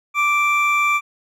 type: tone pair together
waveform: triangle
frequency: 1173.2 / 2349 Hz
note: D6 / D7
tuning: -2 / 0 cents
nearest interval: octave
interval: 1202 cents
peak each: -16 dBFS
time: 0.14-1.01 s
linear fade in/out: 50 ms
effects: none